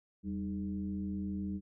sine tone with frequency modulation, 195.1 Hz, G3, 8 cents flat, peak -34 dBFS, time 0.23-1.61 s, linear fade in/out 50 ms, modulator 112 Hz, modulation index 0.8, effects none

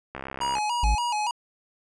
click train, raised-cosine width 0.5 ms, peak -19 dBFS, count 30, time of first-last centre 0.15-0.583 s, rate 66.9 Hz
square tone with vibrato, 899 Hz, A5, 37 cents sharp, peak -25 dBFS, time 0.41-1.31 s, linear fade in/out 2 ms, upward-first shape square, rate 3.5 Hz, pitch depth 110 cents each way
triangle tone, 53.3 Hz, G#1, 46 cents sharp, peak -17 dBFS, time 0.83-0.95 s, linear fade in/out 5 ms
effects resampled to 22050 Hz

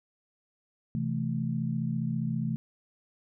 sine chord, A minor, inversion first, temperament equal with one note detuned, 130.28 / 164.81 / 220 Hz, C3 / E3 / A3, -7 / 0 / 0 cents, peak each -32 dBFS, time 0.95-2.56 s, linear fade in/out 0 ms, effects none

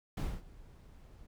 brown noise with ADSR envelope, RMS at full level -32 dBFS, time 0.17-1.27 s, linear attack 6 ms, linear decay 240 ms, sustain -22 dB, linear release 13 ms, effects none

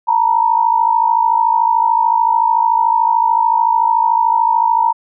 sine tone pair together, 902 / 955.6 Hz, A5 / A#5, +43 / +43 cents, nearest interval minor second, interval 100 cents, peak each -13 dBFS, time 0.07-4.93 s, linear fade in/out 20 ms, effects none

